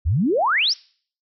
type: exponential sweep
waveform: sine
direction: up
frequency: 67.2 to 5920 Hz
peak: -16 dBFS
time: 0.05-0.74 s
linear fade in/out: 20 ms
effects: noise-tail reverb RT60 0.5 s tail -24 dB re dry